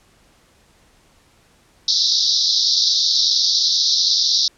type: band-pass noise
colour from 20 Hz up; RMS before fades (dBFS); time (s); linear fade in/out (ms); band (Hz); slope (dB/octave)
pink; -17; 1.88-4.48; 2; 3700 to 5700; 96
effects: pink hiss -55 dBFS RMS until 4.57 s + low-pass 10000 Hz 12 dB/octave